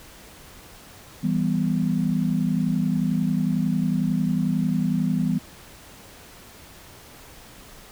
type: chord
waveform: sine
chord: E minor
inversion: none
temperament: equal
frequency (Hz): 164.81 / 196 / 246.9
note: E3 / G3 / B3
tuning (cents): 0 / 0 / 0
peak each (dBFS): -24 / -24 / -25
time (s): 1.23-5.39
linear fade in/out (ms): 10
effects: pink hiss -46 dBFS RMS until 7.91 s